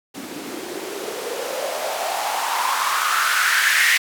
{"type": "noise with band-pass filter sweep", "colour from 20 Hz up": "blue", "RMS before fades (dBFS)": -22, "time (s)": [0.14, 3.98], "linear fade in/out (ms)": 10, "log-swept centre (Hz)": [250, 2000], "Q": 4.6, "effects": []}